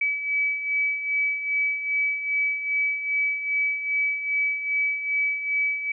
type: beating tone pair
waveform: sine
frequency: 2287 / 2289.5 Hz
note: D7 / D7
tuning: -47 / -45 cents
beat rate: 2.5 Hz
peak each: -30 / -23 dBFS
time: 0.01-5.92 s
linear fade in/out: 5 ms
effects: none